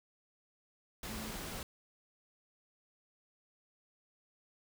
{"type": "tone in noise", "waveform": "sine", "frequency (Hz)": 217.4, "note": "A3", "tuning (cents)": -21, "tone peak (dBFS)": -46, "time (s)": [1.09, 1.31], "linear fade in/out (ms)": 2, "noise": "pink", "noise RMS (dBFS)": -43, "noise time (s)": [1.03, 1.63], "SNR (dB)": -6, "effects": []}